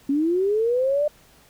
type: linear sweep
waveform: sine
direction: up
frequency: 270 to 604 Hz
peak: -18 dBFS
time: 0.09-1.08 s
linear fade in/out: 5 ms
effects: pink hiss -54 dBFS RMS until 1.49 s